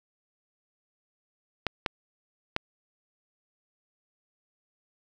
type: clicks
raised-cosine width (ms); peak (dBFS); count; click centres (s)
0.3; -10; 3; 1.667 / 1.862 / 2.564
effects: none